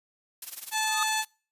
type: noise with tremolo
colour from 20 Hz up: blue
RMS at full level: -35 dBFS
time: 0.42-1.25 s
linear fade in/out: 2 ms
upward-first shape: sine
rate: 20 Hz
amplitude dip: 80%
type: harmonic tone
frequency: 871 Hz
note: A5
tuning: 18 cents flat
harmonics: 1 / 2 / 3 / 4 / 5 / 7 / 8 / 9 / 10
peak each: -29 / -32 / -34 / -35 / -36 / -37 / -38 / -39 / -39 dBFS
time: 0.71-1.25 s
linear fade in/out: 50 ms
type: tone with exponential growth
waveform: square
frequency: 1244.5 Hz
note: D#6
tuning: in tune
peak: -25 dBFS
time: 0.81-1.03 s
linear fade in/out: 1 ms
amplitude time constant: 46 ms
effects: noise-tail reverb RT60 0.4 s tail -26 dB re dry + resampled to 32000 Hz